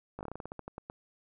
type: slowing click train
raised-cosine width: 1 ms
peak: -26 dBFS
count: 14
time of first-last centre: 0.19-0.899 s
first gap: 18 ms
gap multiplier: 1.17
effects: none